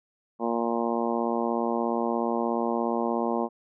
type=harmonic tone; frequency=116.9 Hz; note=A#2; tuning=5 cents sharp; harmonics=2 / 3 / 4 / 5 / 6 / 7 / 8 / 9; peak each=-29 / -31 / -32 / -33 / -34 / -34 / -35 / -36 dBFS; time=0.39-3.49 s; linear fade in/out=50 ms; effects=none